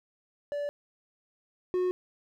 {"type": "tone pair in turn", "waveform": "triangle", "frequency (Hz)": [579, 364.3], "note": ["D5", "F#4"], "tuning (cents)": [-25, -27], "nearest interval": "minor sixth", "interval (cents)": 802, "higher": "first", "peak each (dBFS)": [-28, -23], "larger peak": "second", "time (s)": [[0.52, 0.69], [1.74, 1.91]], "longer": "neither", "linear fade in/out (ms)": 0, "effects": []}